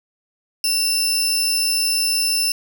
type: tone pair together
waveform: sawtooth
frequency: 2751 / 5269 Hz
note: F7 / E8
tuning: -27 / -2 cents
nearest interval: major seventh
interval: 1125 cents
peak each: -22 / -15 dBFS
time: 0.64-2.52 s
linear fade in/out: 2 ms
effects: none